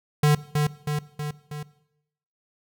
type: tone with echo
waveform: square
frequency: 148.9 Hz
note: D3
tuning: 24 cents sharp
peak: -16 dBFS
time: 0.23-0.35 s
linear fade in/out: 5 ms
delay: 320 ms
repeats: 4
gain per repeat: -4 dB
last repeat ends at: 1.63 s
effects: noise-tail reverb RT60 0.8 s tail -18 dB re dry